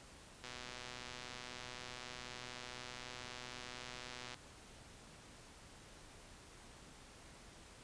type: click train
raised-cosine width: 0.2 ms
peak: -30 dBFS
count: 485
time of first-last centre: 0.44-4.343 s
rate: 124 Hz
effects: pink hiss -58 dBFS RMS until 7.83 s + resampled to 22050 Hz